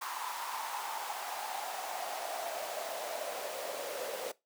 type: noise with high-pass filter sweep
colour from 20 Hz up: pink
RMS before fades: -39 dBFS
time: 0.01-4.32 s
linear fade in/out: 10 ms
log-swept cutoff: 1000 to 510 Hz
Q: 5.6
effects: noise-tail reverb RT60 0.2 s tail -20 dB re dry